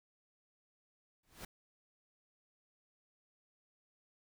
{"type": "noise with exponential growth", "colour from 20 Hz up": "pink", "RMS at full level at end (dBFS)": -43, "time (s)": [1.23, 1.45], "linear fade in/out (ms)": 5, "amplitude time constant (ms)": 47, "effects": []}